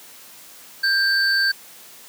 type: tone pair together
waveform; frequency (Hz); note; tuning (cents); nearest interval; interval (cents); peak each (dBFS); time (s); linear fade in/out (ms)
triangle; 1586 / 4530; G6 / C#8; +20 / +37; octave + tritone; 1817; -16 / -20; 0.83-1.52; 10
effects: white hiss -44 dBFS RMS until 2.08 s + high-pass 150 Hz 12 dB/octave